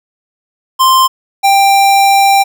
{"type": "tone pair in turn", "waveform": "square", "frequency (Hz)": [1046.5, 789.2], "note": ["C6", "G5"], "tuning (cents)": [0, 11], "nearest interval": "perfect fourth", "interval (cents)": 489, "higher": "first", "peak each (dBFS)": -6, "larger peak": "neither", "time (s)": [[0.79, 1.08], [1.43, 2.44]], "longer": "second", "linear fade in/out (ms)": 20, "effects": []}